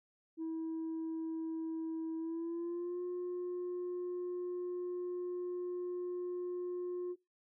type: tone with pitch glide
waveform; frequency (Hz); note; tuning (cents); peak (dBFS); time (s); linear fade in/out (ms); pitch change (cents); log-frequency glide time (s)
sine; 323.8 to 357.2; E4 to F4; -31 to +39; -34; 0.37-7.16; 50; +170; 2.17-3.02
effects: noise-tail reverb RT60 0.2 s tail -20 dB re dry + tanh soft clip ceiling -35 dBFS